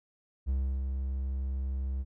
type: tone with ADSR envelope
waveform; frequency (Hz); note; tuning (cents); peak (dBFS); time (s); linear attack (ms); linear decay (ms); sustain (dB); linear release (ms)
triangle; 66.4; C2; +26; -24; 0.46-2.05; 32; 320; -4; 41
effects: none